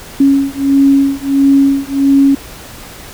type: beating tone pair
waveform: sine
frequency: 275.1 / 276.6 Hz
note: C#4 / C#4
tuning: -13 / -4 cents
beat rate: 1.5 Hz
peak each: -10 dBFS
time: 0.2-2.35 s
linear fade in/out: 5 ms
effects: pink hiss -32 dBFS RMS until 3.13 s